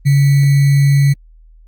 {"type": "tone with sample-and-hold", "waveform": "sine", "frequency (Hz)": 140.5, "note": "C#3", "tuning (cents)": 24, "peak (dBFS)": -7, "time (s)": [0.05, 1.14], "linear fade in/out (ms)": 20, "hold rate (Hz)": 2100, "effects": ["added 40 Hz sine -40 dBFS peak until 1.67 s", "Opus 24 kbps"]}